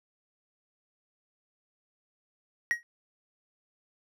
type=tone with exponential decay; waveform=triangle; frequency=1892 Hz; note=A#6; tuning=25 cents sharp; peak=-18 dBFS; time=2.71-2.83 s; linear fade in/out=0 ms; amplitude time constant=24 ms; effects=none